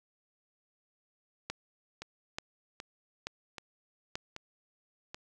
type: two click trains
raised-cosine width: 0.2 ms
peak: -24 / -18 dBFS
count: 5 / 4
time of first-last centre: 2.02-5.145 / 1.5-4.155 s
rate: 1.28 / 1.13 Hz
effects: none